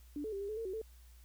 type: tone with pitch steps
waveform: sine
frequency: 292.6 / 434.9 / 394.7 / 401.5 / 430.5 / 454.2 / 376.8 / 441.7 Hz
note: D4 / A4 / G4 / G4 / A4 / A#4 / F#4 / A4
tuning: -6 / -20 / +12 / +41 / -38 / -45 / +32 / +7 cents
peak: -37 dBFS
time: 0.16-0.816 s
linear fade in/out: 2 ms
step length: 82 ms
effects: added 60 Hz sine -55 dBFS peak until 1.24 s + white hiss -67 dBFS RMS until 1.24 s